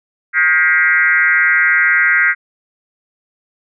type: tone with frequency modulation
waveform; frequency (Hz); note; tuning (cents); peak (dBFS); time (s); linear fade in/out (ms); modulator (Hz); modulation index
sine; 1760; A6; 0; -9; 0.33-2.35; 50; 166; 2.2
effects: none